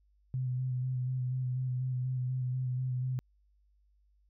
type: tone with vibrato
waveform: sine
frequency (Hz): 127.4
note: C3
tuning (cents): -46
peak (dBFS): -30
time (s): 0.34-3.19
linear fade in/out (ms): 0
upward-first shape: square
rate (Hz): 4.1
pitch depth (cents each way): 20
effects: added 50 Hz sine -65 dBFS peak until 4.29 s